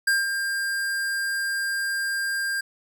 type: tone with ADSR envelope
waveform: square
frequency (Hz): 1599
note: G6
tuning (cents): +34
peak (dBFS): -18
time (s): 0.07-2.61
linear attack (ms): 7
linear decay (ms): 180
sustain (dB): -7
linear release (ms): 7
effects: none